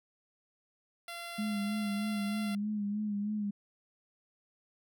10% pulse tone, 686 Hz, F5, 31 cents flat, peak -32 dBFS, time 1.08-2.55 s, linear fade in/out 2 ms
sine tone with vibrato, 207.7 Hz, G#3, in tune, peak -31 dBFS, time 1.38-3.51 s, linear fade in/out 10 ms, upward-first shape sine, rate 3.2 Hz, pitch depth 45 cents each way
effects none

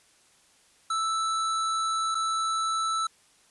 square tone with dropouts, 1318.5 Hz, E6, in tune, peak -26 dBFS, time 0.9-3.07 s, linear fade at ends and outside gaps 5 ms, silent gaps 2.147-2.151 s, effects white hiss -61 dBFS RMS until 3.5 s + resampled to 24000 Hz

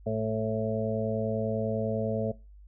harmonic tone, 110 Hz, A2, in tune, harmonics 1 / 2 / 4 / 5 / 6, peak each -33 / -33 / -33 / -33 / -33 dBFS, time 0.06-2.32 s, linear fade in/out 10 ms, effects noise-tail reverb RT60 0.3 s tail -22 dB re dry + added 50 Hz sine -48 dBFS peak until 2.67 s

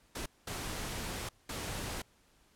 pink noise bursts at uneven times, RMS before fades -39 dBFS, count 3, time 0.15-0.26 / 0.47-1.29 / 1.49-2.02 s, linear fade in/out 5 ms, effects pink hiss -67 dBFS RMS until 2.55 s + low-pass 12000 Hz 12 dB/octave

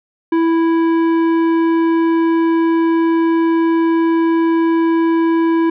triangle tone with tanh clipping, 329.9 Hz, E4, 1 cent sharp, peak -13 dBFS, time 0.32-5.7 s, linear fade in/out 5 ms, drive 16 dB, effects none

